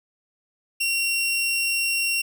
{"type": "tone", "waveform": "sawtooth", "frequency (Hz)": 2743, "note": "F7", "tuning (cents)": -32, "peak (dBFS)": -18, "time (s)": [0.8, 2.22], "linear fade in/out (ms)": 10, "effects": []}